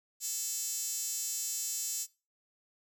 5% pulse tone with high-pass filter, 440 Hz, A4, in tune, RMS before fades -36 dBFS, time 0.2-2.07 s, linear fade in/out 50 ms, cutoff 7800 Hz, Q 6.5, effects noise-tail reverb RT60 0.3 s tail -21 dB re dry

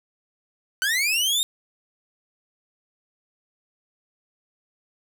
sawtooth linear sweep, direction up, 1480 to 3729 Hz, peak -17 dBFS, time 0.82-1.43 s, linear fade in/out 0 ms, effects none

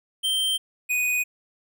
square tone pair in turn, 3136 / 2485 Hz, G7 / D#7, 0 / -3 cents, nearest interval major third, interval 403 cents, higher first, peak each -22 dBFS, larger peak neither, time 0.23-0.58 / 0.89-1.24 s, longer neither, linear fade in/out 20 ms, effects none

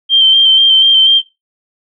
sine tone with vibrato, 3144 Hz, G7, 4 cents sharp, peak -4 dBFS, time 0.09-1.22 s, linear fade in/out 50 ms, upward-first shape square, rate 4.1 Hz, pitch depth 19 cents each way, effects noise-tail reverb RT60 0.2 s tail -17 dB re dry

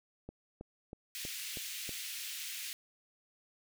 click train, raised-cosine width 2 ms, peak -31 dBFS, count 6, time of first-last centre 0.29-1.893 s, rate 3.12 Hz
pink high-pass noise, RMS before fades -42 dBFS, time 1.15-2.73 s, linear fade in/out 0 ms, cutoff 2200 Hz, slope 24 dB/octave
effects none

